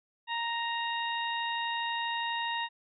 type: harmonic tone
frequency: 932.3 Hz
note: A#5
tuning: in tune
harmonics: 1 / 2 / 3 / 4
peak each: -33 / -36 / -38 / -39 dBFS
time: 0.27-2.69 s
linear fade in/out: 50 ms
effects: none